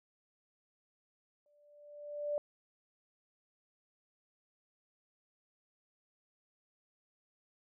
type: tone with exponential growth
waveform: sine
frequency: 587.3 Hz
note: D5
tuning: in tune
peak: -30 dBFS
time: 1.46-2.38 s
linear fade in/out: 1 ms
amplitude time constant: 200 ms
effects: none